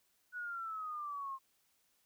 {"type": "exponential sweep", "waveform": "sine", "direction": "down", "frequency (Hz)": [1484, 1060], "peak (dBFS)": -39, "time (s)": [0.32, 1.39], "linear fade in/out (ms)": 50, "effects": ["white hiss -75 dBFS RMS until 2.05 s"]}